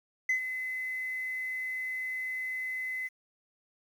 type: tone with ADSR envelope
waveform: sine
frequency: 2032 Hz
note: B6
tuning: 49 cents sharp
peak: -21 dBFS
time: 0.29-3.09 s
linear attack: 5 ms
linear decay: 100 ms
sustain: -11 dB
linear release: 27 ms
effects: tanh soft clip ceiling -23 dBFS + 9-bit